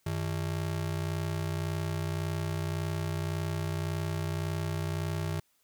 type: ring-modulated tone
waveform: square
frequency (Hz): 124.9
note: B2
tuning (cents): +20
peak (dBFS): -28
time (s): 0.06-5.4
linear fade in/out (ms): 5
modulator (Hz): 30.9
effects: white hiss -71 dBFS RMS until 5.63 s